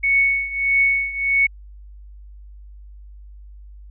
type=tone with tremolo; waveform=sine; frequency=2217 Hz; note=C#7; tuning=in tune; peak=-12 dBFS; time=0.03-1.47 s; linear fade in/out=10 ms; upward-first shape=triangle; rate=1.6 Hz; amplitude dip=85%; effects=added 50 Hz sine -38 dBFS peak until 3.9 s